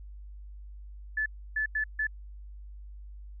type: tone bursts at uneven times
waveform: sine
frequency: 1735 Hz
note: A6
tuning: 25 cents flat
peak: -26 dBFS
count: 4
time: 1.17-1.26 / 1.56-1.66 / 1.75-1.84 / 1.99-2.07 s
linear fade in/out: 5 ms
effects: added 50 Hz sine -42 dBFS peak until 3.4 s